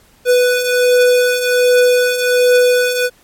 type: beating tone pair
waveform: square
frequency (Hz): 493.9 / 495.2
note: B4 / B4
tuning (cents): 0 / +5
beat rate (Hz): 1.3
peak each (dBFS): -17 / -11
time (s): 0.25-3.1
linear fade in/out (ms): 50
effects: pink hiss -50 dBFS RMS until 3.23 s + MP3 64 kbps